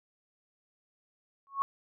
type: tone with exponential growth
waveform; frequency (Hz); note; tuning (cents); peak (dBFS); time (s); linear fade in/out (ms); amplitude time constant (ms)
sine; 1101; C#6; -12; -22; 1.47-1.62; 0; 31
effects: none